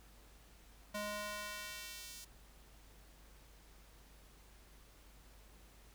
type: tone with high-pass filter sweep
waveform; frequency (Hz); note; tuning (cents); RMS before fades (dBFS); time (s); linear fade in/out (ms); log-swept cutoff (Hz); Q
square; 207.7; G#3; 0; -45; 0.94-2.25; 10; 420 to 5300; 0.74
effects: added 50 Hz sine -60 dBFS peak until 5.94 s + pink hiss -64 dBFS RMS until 5.94 s